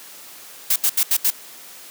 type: noise bursts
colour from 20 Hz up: blue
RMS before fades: -17 dBFS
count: 5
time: 0.7-1.304 s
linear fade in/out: 5 ms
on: 60 ms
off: 76 ms
effects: white hiss -41 dBFS RMS until 1.9 s + high-pass 200 Hz 12 dB/octave